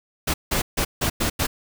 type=noise bursts at uneven times; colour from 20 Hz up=pink; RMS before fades=-22 dBFS; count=6; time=0.27-0.34 / 0.51-0.62 / 0.77-0.85 / 1.01-1.1 / 1.2-1.3 / 1.39-1.47 s; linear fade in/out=10 ms; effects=none